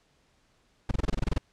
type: noise bursts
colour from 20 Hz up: brown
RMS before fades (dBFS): -24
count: 11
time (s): 0.89-1.382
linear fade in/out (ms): 5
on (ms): 22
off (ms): 25
effects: pink hiss -67 dBFS RMS until 1.52 s + low-pass 7000 Hz 12 dB/octave